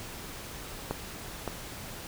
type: clicks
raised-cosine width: 1 ms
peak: -16 / -18 dBFS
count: 2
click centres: 0.91 / 1.477 s
effects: pink hiss -42 dBFS RMS until 2.07 s